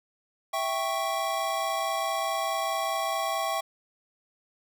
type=chord; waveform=square; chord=C# diminished; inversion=first; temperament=equal; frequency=659.3 / 784 / 1108.7 Hz; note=E5 / G5 / C#6; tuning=0 / 0 / 0 cents; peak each=-32 dBFS; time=0.53-3.61 s; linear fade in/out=10 ms; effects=none